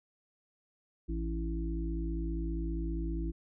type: harmonic tone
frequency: 55 Hz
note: A1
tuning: in tune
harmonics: 1 / 3 / 5 / 6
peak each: -33 / -41 / -44 / -39 dBFS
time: 1.08-3.32 s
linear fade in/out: 20 ms
effects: none